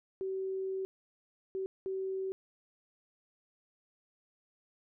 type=tone bursts at uneven times; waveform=sine; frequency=381.8 Hz; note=G4; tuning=46 cents flat; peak=-33 dBFS; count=3; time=0.21-0.85 / 1.55-1.66 / 1.86-2.32 s; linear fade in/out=0 ms; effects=none